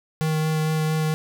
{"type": "tone with vibrato", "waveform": "square", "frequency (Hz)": 156.6, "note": "D#3", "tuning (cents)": 11, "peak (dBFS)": -21, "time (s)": [0.21, 1.14], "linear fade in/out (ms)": 0, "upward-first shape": "sine", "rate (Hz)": 4.4, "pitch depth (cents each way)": 10, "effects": []}